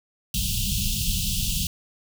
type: band-stop noise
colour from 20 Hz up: pink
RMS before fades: -25 dBFS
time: 0.34-1.67 s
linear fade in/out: 2 ms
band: 210 to 2700 Hz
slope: 96 dB/octave
effects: none